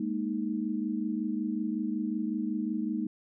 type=chord; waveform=sine; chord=Ab suspended second; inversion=none; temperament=equal; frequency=207.7 / 233.1 / 311.1 Hz; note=Ab3 / Bb3 / Eb4; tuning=0 / 0 / 0 cents; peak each=-33 dBFS; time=0-3.07 s; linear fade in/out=5 ms; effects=none